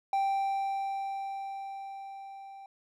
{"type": "tone with level ramp", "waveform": "triangle", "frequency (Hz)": 784, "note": "G5", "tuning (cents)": 0, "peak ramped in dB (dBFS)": [-23, -43], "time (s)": [0.13, 2.66], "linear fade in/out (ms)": 2, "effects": []}